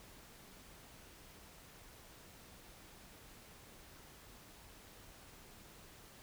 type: silence
effects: pink hiss -58 dBFS RMS until 6.22 s